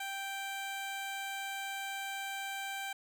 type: tone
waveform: 15% pulse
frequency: 784 Hz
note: G5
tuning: in tune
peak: -31 dBFS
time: 0-2.93 s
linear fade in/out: 5 ms
effects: none